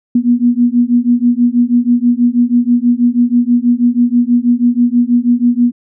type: beating tone pair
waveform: sine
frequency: 238.4 / 244.6 Hz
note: A#3 / B3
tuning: +39 / -16 cents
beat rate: 6.2 Hz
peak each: -11 dBFS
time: 0.15-5.72 s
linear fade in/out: 5 ms
effects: none